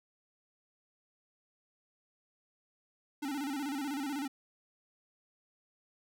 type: tone with vibrato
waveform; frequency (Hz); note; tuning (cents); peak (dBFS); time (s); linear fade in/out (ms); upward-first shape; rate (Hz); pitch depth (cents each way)
square; 281.6; C#4; +27; -35; 3.22-4.28; 10; square; 16; 90
effects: none